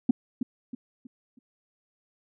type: tone with echo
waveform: sine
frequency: 248.2 Hz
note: B3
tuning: 9 cents sharp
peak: -14 dBFS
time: 0.09-0.11 s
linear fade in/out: 5 ms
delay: 320 ms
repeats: 4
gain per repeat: -9 dB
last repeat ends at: 1.39 s
effects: tanh soft clip ceiling -12 dBFS